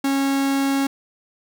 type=tone; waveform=45% pulse; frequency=274.3 Hz; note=C#4; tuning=18 cents flat; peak=-18 dBFS; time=0.04-0.87 s; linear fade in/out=5 ms; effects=none